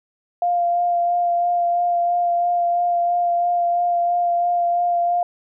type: tone with vibrato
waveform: sine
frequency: 698 Hz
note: F5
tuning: 1 cent flat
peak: -16 dBFS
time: 0.42-5.23 s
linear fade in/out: 2 ms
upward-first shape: sine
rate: 3 Hz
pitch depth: 15 cents each way
effects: none